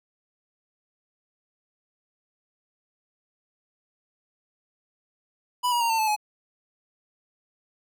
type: tone with pitch steps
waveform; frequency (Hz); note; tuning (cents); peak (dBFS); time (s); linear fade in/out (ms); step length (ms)
square; 987.8 / 957.5 / 928.1 / 899.6 / 871.9 / 845.2; B5 / A#5 / A#5 / A5 / A5 / G#5; 0 / +46 / -8 / +38 / -16 / +30; -22; 5.63-6.164; 20; 89
effects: none